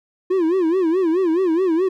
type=tone with vibrato; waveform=triangle; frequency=349.2 Hz; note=F4; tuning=in tune; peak=-13 dBFS; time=0.3-1.89 s; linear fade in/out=10 ms; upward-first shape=sine; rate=4.7 Hz; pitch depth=170 cents each way; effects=none